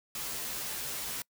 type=noise with comb filter; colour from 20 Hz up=white; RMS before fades=-37 dBFS; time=0.15-1.22 s; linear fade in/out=2 ms; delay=11 ms; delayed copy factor=-0.85; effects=noise-tail reverb RT60 0.1 s tail -25 dB re dry